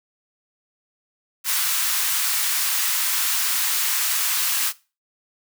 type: high-pass noise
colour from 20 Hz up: white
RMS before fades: -22 dBFS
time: 1.44-4.73 s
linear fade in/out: 50 ms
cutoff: 1000 Hz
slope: 24 dB/octave
effects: noise-tail reverb RT60 0.3 s tail -19 dB re dry